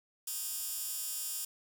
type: tone with high-pass filter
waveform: 15% pulse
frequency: 311.1 Hz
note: D#4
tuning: in tune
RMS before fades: -38 dBFS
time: 0.27-1.45 s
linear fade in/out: 5 ms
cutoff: 8500 Hz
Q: 0.89
effects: none